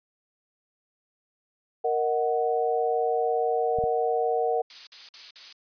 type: chord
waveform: sine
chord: D# minor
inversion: second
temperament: equal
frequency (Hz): 466.2 / 622.3 / 740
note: A#4 / D#5 / F#5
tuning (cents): 0 / 0 / 0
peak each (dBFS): -25 / -31 / -26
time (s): 1.84-4.62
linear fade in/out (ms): 10
type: clicks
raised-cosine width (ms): 5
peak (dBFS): -25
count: 2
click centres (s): 3.787 / 3.839
type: noise bursts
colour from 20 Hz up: violet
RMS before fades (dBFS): -30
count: 4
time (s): 4.7-5.527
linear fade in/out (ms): 2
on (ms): 170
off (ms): 49
effects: resampled to 11025 Hz